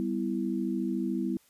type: chord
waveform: sine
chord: E minor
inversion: first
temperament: equal with one note detuned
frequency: 196 / 249.7 / 329.6 Hz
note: G3 / B3 / E4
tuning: 0 / +19 / 0 cents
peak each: -32 dBFS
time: 0-1.37 s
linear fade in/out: 0 ms
effects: white hiss -64 dBFS RMS until 1.49 s + resampled to 32000 Hz